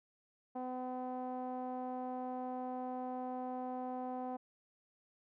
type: tone with low-pass filter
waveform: sawtooth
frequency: 253.5 Hz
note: B3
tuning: 45 cents sharp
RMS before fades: -41 dBFS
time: 0.55-4.37 s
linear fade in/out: 10 ms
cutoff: 810 Hz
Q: 3.8
effects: none